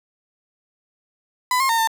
35% pulse tone with pitch steps, 1001 / 1068 / 914 / 898 Hz, B5 / C6 / A#5 / A5, +23 / +35 / -34 / +35 cents, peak -15 dBFS, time 1.51-1.874 s, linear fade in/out 2 ms, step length 91 ms, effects 8-bit

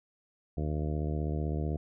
harmonic tone, 75.8 Hz, D#2, 45 cents flat, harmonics 1 / 2 / 3 / 4 / 5 / 6 / 7 / 8 / 9, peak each -32 / -34 / -41 / -40 / -42 / -44 / -47 / -50 / -46 dBFS, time 0.57-1.77 s, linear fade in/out 5 ms, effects none

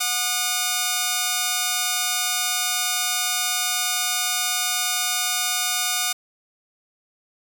5% pulse tone pair together, 729 / 1215 Hz, F#5 / D#6, -26 / -42 cents, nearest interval major sixth, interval 884 cents, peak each -13 dBFS, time 0-6.13 s, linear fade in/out 10 ms, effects 8-bit

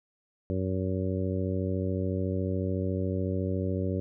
harmonic tone, 93.9 Hz, F#2, 26 cents sharp, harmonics 1 / 2 / 3 / 4 / 5 / 6, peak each -30 / -33 / -35 / -36 / -37 / -38 dBFS, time 0.5-4 s, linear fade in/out 0 ms, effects none

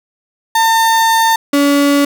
35% pulse tone pair in turn, 903 / 284.4 Hz, A5 / C#4, +45 / +45 cents, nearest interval octave + minor sixth, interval 2000 cents, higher first, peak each -7 dBFS, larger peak neither, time 0.55-1.36 / 1.53-2.05 s, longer first, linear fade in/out 5 ms, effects none

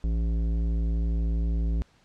sine tone with tanh clipping, 56.1 Hz, A1, 34 cents sharp, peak -25 dBFS, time 0.04-1.82 s, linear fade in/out 0 ms, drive 13 dB, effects pink hiss -62 dBFS RMS until 2.04 s + low-pass 6000 Hz 12 dB/octave

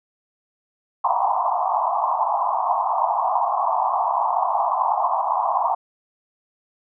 white band-pass noise, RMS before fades -21 dBFS, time 1.04-5.75 s, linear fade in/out 5 ms, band 670 to 1100 Hz, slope 96 dB/octave, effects none

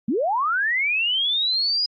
sine linear sweep, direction up, 193.1 to 4978 Hz, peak -19 dBFS, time 0.08-1.86 s, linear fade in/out 5 ms, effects AAC 48 kbps

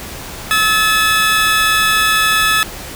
25% pulse tone pair together, 1293 / 1726 Hz, E6 / A6, -34 / -34 cents, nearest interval perfect fourth, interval 500 cents, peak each -10 dBFS, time 0.51-2.63 s, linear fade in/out 0 ms, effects pink hiss -29 dBFS RMS until 2.95 s

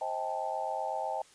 sine chord, A half-diminished seventh, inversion first, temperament just, 528 / 633.6 / 792 / 880 Hz, C5 / Eb5 / G5 / A5, +16 / +31 / +18 / 0 cents, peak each -40 / -37 / -35 / -37 dBFS, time 0.01-1.22 s, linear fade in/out 5 ms, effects white hiss -59 dBFS RMS until 1.34 s + resampled to 22050 Hz

